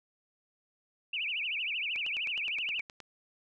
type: tone with vibrato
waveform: sine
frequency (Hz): 2604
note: E7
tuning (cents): -22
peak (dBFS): -31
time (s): 1.13-2.81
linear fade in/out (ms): 5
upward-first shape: triangle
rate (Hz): 13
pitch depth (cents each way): 280
type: click train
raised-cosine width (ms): 0.2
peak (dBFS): -28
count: 11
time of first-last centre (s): 1.96-3.003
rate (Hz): 9.59
effects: none